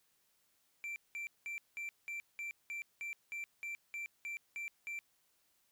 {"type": "tone bursts", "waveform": "triangle", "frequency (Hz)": 2349, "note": "D7", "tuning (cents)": 0, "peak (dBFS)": -38, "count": 14, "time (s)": [0.84, 4.99], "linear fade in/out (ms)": 0, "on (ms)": 120, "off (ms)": 190, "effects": ["white hiss -75 dBFS RMS until 5.71 s"]}